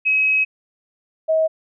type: tone pair in turn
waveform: sine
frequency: 2550 / 637.5 Hz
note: D#7 / D#5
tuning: +42 / +42 cents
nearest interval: 2 octaves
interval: 2400 cents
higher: first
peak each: -14 dBFS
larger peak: neither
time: 0.05-0.45 / 1.28-1.48 s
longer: first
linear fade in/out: 20 ms
effects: none